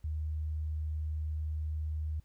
sine tone, 77.2 Hz, D#2, 13 cents flat, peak -32 dBFS, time 0.04-2.2 s, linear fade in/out 5 ms, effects added 50 Hz sine -66 dBFS peak until 2.24 s + pink hiss -74 dBFS RMS until 2.24 s

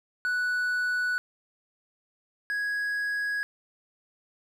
triangle tone pair in turn, 1480 / 1661.2 Hz, F#6 / G#6, 0 / 0 cents, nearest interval major second, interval 200 cents, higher second, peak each -23 / -25 dBFS, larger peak first, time 0.25-1.18 / 2.5-3.43 s, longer neither, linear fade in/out 0 ms, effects none

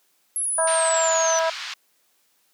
sine exponential sweep, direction down, 11175 to 5900 Hz, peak -22 dBFS, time 0.36-1.39 s, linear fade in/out 0 ms
harmonic tone, 325.6 Hz, E4, 21 cents flat, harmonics 2 / 3 / 4 / 5, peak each -21 / -25 / -31 / -30 dBFS, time 0.58-1.5 s, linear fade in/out 5 ms
white band-pass noise, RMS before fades -33 dBFS, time 0.67-1.74 s, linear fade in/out 5 ms, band 1100 to 4700 Hz, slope 24 dB/octave
effects white hiss -65 dBFS RMS until 2.53 s + high-pass 200 Hz 12 dB/octave

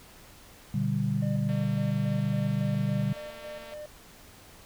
sine chord, G major, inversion first, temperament equal with one note detuned, 120.72 / 146.83 / 196 Hz, B2 / D3 / G3, -39 / 0 / 0 cents, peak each -30 / -29 / -29 dBFS, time 0.74-3.13 s, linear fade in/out 5 ms
triangle tone with tremolo, 600 Hz, D5, 37 cents sharp, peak -36 dBFS, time 1.22-3.86 s, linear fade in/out 5 ms, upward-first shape square, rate 3.6 Hz, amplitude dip 55%
click train, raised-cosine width 0.3 ms, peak -32 dBFS, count 511, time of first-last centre 1.49-3.737 s, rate 227 Hz
effects pink hiss -52 dBFS RMS until 4.65 s

